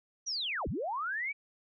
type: linear two-way sweep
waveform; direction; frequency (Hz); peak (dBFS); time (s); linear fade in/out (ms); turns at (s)
sine; down then up; 6000 to 36.71 to 2342; -32; 0.26-1.33; 20; 0.68
effects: none